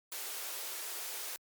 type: high-pass noise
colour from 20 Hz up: white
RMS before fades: -41 dBFS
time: 0.12-1.36 s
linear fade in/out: 0 ms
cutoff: 330 Hz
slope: 48 dB/octave
effects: Opus 48 kbps